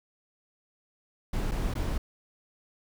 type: noise with dropouts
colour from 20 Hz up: brown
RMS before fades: -29 dBFS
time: 1.33-1.98 s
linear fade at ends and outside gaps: 5 ms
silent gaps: 1.513-1.517 / 1.739-1.752 s
effects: none